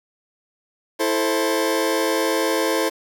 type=chord; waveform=sawtooth; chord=A minor; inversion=second; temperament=just; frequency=330 / 440 / 528 Hz; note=E4 / A4 / C5; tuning=+2 / 0 / +16 cents; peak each=-19 dBFS; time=0.99-2.9 s; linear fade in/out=20 ms; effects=7-bit